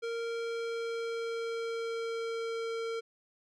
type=tone with pitch glide; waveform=square; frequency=462.9 to 456.3 Hz; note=A#4 to A#4; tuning=-12 to -37 cents; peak=-34 dBFS; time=0.02-3.01 s; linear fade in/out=20 ms; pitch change=-25 cents; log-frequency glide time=0.23-2.77 s; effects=low-pass 5000 Hz 12 dB/octave